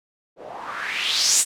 blue noise with low-pass filter sweep, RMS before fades -23 dBFS, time 0.36-1.45 s, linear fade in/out 50 ms, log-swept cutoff 470 to 8900 Hz, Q 3.5, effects none

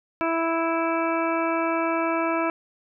harmonic tone, 329.6 Hz, E4, in tune, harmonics 1 / 2 / 3 / 4 / 5 / 7 / 8, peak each -26 / -27 / -29 / -29 / -36 / -33 / -38 dBFS, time 0.21-2.5 s, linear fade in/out 0 ms, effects none

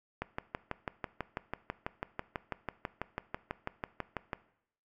click train, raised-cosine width 0.5 ms, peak -19 dBFS, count 26, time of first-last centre 0.22-4.332 s, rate 6.08 Hz, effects noise-tail reverb RT60 0.7 s tail -18 dB re dry

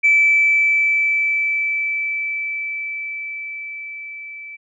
sine tone with level ramp, 2316 Hz, D7, 25 cents flat, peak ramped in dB -9 to -32 dBFS, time 0.03-4.57 s, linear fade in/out 20 ms, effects tanh soft clip ceiling -5 dBFS

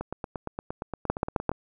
two click trains, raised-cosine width 1 ms, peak -18 / -9 dBFS, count 14 / 4, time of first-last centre 0.01-1.516 / 1.1-1.493 s, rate 8.63 / 7.63 Hz, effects none

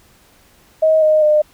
sine tone with pitch steps, 632 / 618.6 / 605.6 Hz, D#5 / D#5 / D#5, +27 / -10 / -47 cents, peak -9 dBFS, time 0.82-1.42 s, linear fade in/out 10 ms, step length 200 ms, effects pink hiss -51 dBFS RMS until 1.53 s

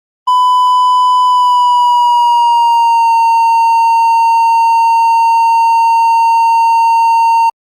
triangle tone with pitch glide, 1000 to 917 Hz, B5 to A#5, +21 to -29 cents, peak -4 dBFS, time 0.27-7.5 s, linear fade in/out 10 ms, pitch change -150 cents, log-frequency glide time 1.26-3.13 s, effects Opus 32 kbps

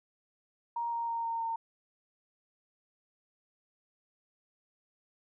sine tone with pitch steps, 938 / 931.5 / 925.1 / 918.7 / 912.4 Hz, A#5 / A#5 / A#5 / A#5 / A#5, +11 / -2 / -13 / -25 / -37 cents, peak -31 dBFS, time 0.76-1.56 s, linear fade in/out 5 ms, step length 160 ms, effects none

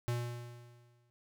square tone with exponential decay, 120 Hz, B2, 49 cents flat, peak -31 dBFS, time 0.08-1.1 s, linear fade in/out 0 ms, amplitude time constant 220 ms, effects none

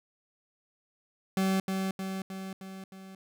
40% pulse tone with echo, 191 Hz, G3, 45 cents flat, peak -24 dBFS, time 1.37-1.6 s, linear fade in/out 2 ms, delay 310 ms, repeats 5, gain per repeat -4 dB, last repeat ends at 3.15 s, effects none

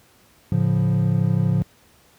triangle chord, A augmented, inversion none, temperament equal with one note detuned, 110 / 141.67 / 174.61 Hz, A2 / C#3 / E#3, 0 / +38 / 0 cents, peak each -19 dBFS, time 0.52-1.62 s, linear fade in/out 0 ms, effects pink hiss -55 dBFS RMS until 2.18 s + high-pass 60 Hz 12 dB/octave

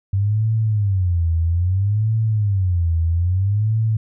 sine tone with vibrato, 95.7 Hz, G2, 41 cents flat, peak -15 dBFS, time 0.13-3.97 s, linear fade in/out 5 ms, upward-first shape sine, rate 0.61 Hz, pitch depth 260 cents each way, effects none

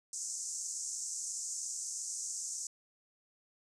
white band-pass noise, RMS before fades -40 dBFS, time 0.13-2.67 s, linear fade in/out 2 ms, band 6000 to 8000 Hz, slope 48 dB/octave, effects none

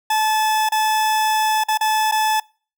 40% pulse tone with dropouts, 867 Hz, A5, 26 cents flat, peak -15 dBFS, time 0.1-2.4 s, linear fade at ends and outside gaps 5 ms, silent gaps 0.69-0.72 / 1.638-1.684 / 1.775-1.809 / 2.114-2.121 s, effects noise-tail reverb RT60 0.4 s tail -25 dB re dry

